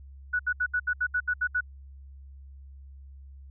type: tone bursts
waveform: sine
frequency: 1474 Hz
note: F#6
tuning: 7 cents flat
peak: -23 dBFS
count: 10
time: 0.33-1.609 s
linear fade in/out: 10 ms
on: 64 ms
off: 71 ms
effects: added 68 Hz sine -44 dBFS peak until 3.5 s